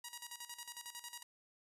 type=tone with tremolo; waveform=5% pulse; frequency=957 Hz; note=A#5; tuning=45 cents sharp; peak=-33 dBFS; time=0.04-1.23 s; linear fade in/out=5 ms; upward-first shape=square; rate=11 Hz; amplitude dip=75%; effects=resampled to 32000 Hz